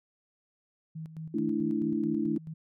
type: tone with tremolo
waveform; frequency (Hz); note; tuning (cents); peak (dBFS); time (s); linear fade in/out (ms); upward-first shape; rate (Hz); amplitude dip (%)
sine; 159.4; D#3; +42; -36; 0.95-2.54; 10; square; 4.6; 65
type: chord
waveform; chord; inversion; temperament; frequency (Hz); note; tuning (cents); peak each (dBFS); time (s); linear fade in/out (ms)
sine; A suspended fourth; none; equal; 220 / 293.7 / 329.6; A3 / D4 / E4; 0 / 0 / 0; -31; 1.34-2.38; 5
effects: none